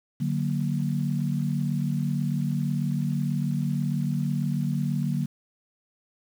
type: chord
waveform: sine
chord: D augmented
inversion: none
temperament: equal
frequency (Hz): 146.83 / 185 / 233.1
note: D3 / F#3 / A#3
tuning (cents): 0 / 0 / 0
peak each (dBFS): -26 / -29 / -30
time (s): 0.2-5.26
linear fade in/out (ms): 10
effects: 8-bit